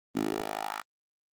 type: tone with high-pass filter sweep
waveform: 10% pulse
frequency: 52.6 Hz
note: G#1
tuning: 23 cents sharp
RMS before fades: -33 dBFS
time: 0.15-0.82 s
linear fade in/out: 10 ms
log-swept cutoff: 250 to 1200 Hz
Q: 2.7
effects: Opus 24 kbps